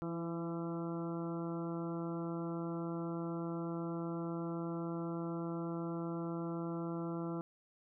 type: harmonic tone with a mistuned harmonic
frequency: 168.5 Hz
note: E3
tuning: 38 cents sharp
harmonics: 1 / 2 / 3 / 4 / 5 / 6 / 7 / 8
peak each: -40 / -40 / -48 / -50 / -54 / -53 / -53 / -52 dBFS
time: 0.02-7.41 s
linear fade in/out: 0 ms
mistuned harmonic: 2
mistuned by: -18 cents
effects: none